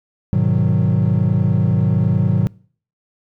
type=chord; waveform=triangle; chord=G# minor seventh; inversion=none; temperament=equal with one note detuned; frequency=103.83 / 125.12 / 155.56 / 185 Hz; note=G#2 / B2 / D#3 / F#3; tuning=0 / +23 / 0 / 0 cents; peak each=-16 dBFS; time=0.33-2.47 s; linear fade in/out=0 ms; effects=noise-tail reverb RT60 0.5 s tail -25 dB re dry + tanh soft clip ceiling -5 dBFS